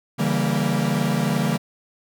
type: chord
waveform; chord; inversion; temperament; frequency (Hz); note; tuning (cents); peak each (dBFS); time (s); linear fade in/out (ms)
45% pulse; C# diminished seventh; none; equal with one note detuned; 141.99 / 164.81 / 196 / 233.1; C#3 / E3 / G3 / Bb3; +42 / 0 / 0 / 0; -25; 0.18-1.58; 20
effects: none